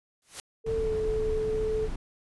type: noise with exponential growth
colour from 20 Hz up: white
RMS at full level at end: -34 dBFS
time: 0.22-0.4 s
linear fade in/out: 1 ms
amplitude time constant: 39 ms
type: tone with pitch glide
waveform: sine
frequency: 447.6 to 435.4 Hz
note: A4 to A4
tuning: +30 to -18 cents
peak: -26 dBFS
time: 0.64-1.89 s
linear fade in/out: 50 ms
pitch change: -48 cents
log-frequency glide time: 0.76-0.93 s
type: noise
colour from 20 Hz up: brown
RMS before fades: -34 dBFS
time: 0.66-1.96 s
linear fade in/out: 5 ms
effects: resampled to 24000 Hz